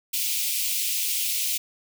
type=high-pass noise; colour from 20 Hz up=white; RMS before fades=-26 dBFS; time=0.13-1.58 s; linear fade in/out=10 ms; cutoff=2300 Hz; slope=48 dB/octave; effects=none